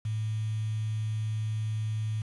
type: tone with quantisation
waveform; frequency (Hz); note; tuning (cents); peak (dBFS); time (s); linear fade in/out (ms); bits
sine; 108.7; A2; -21; -28; 0.05-2.22; 5; 8
effects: resampled to 24000 Hz